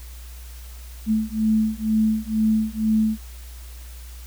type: beating tone pair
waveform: sine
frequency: 217.1 / 219.2 Hz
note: A3 / A3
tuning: -23 / -6 cents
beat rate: 2.1 Hz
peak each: -21 dBFS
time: 1.06-3.18 s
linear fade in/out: 50 ms
effects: added 60 Hz sine -36 dBFS peak until 4.26 s + white hiss -47 dBFS RMS until 4.26 s